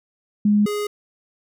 sine / square tone pair in turn, 207.7 / 415.4 Hz, G#3 / G#4, 0 / 0 cents, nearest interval octave, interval 1200 cents, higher second, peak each -13 / -23 dBFS, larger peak first, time 0.45-0.66 / 0.66-0.87 s, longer neither, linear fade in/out 5 ms, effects none

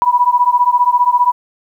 sine beating tone pair, 972 / 987 Hz, B5 / B5, -28 / -1 cents, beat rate 15 Hz, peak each -12 dBFS, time 0.02-1.32 s, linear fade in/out 0 ms, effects 8-bit

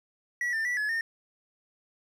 triangle tone with pitch steps, 1936 / 1792 / 1956 / 1704 / 1824 Hz, B6 / A6 / B6 / G#6 / A#6, -35 / +31 / -17 / +44 / -38 cents, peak -25 dBFS, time 0.41-1.01 s, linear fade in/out 2 ms, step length 120 ms, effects none

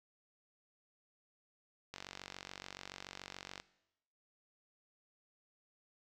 click train, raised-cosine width 0.2 ms, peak -27 dBFS, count 79, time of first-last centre 1.94-3.6 s, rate 47 Hz, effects noise-tail reverb RT60 0.9 s tail -19 dB re dry

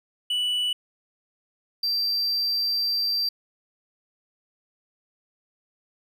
triangle tone pair in turn, 2960 / 4699 Hz, F#7 / D8, 0 / 0 cents, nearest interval minor sixth, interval 800 cents, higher second, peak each -21 dBFS, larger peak neither, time 0.3-0.73 / 1.83-3.29 s, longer second, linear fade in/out 5 ms, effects none

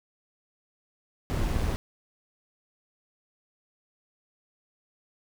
brown noise with amplitude modulation, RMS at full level -26 dBFS, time 1.3-1.76 s, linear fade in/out 0 ms, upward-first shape sine, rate 112 Hz, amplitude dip 25%, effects none

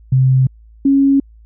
sine tone pair in turn, 130.81 / 275.3 Hz, C3 / C#4, 0 / -12 cents, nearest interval octave + minor second, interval 1288 cents, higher second, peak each -8 dBFS, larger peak neither, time 0.12-0.47 / 0.85-1.2 s, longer neither, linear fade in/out 5 ms, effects added 55 Hz sine -40 dBFS peak until 1.45 s

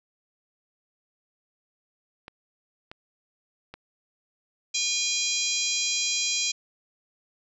clicks, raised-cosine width 0.3 ms, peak -24 dBFS, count 3, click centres 2.281 / 2.915 / 3.74 s
harmonic tone, 810 Hz, G#5, 43 cents flat, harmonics 3 / 4 / 5 / 6 / 7 / 8 / 9, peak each -32 / -32 / -32 / -32 / -32 / -32 / -32 dBFS, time 4.74-6.52 s, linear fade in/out 10 ms
effects none

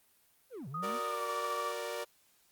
triangle linear two-way sweep, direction down then up, 556 to 123.47 to 259.1 Hz, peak -39 dBFS, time 0.5-1 s, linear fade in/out 50 ms, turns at 0.68 s
sine tone with pitch glide, 1244 to 1160.7 Hz, D#6 to D6, -1 to -21 cents, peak -35 dBFS, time 0.74-1.72 s, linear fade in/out 5 ms, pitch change -120 cents, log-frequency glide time 1.05-1.21 s
sawtooth chord, Gb augmented, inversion none, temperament equal, 370 / 466.2 / 587.3 Hz, Gb4 / Bb4 / D5, 0 / 0 / 0 cents, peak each -41 / -36 / -36 dBFS, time 0.82-2.05 s, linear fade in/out 20 ms
effects white hiss -68 dBFS RMS until 2.51 s + Opus 32 kbps

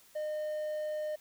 triangle tone, 610 Hz, D#5, 34 cents flat, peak -31 dBFS, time 0.15-1.16 s, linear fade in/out 10 ms, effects white hiss -61 dBFS RMS until 1.2 s

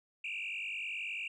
sine tone with frequency modulation, 2563 Hz, E7, 49 cents flat, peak -35 dBFS, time 0.24-1.28 s, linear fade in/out 5 ms, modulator 49.3 Hz, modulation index 4.9, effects tanh soft clip ceiling -33 dBFS

